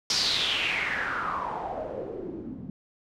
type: noise with low-pass filter sweep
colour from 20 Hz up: white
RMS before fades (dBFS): -30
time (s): 0.1-2.7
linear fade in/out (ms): 2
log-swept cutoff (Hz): 5300 to 210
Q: 5
effects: none